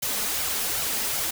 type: noise with flanger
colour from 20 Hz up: white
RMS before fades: -27 dBFS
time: 0.02-1.31 s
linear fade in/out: 10 ms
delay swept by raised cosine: 1.3 to 4.8 ms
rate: 2.6 Hz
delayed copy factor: +0.6
effects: none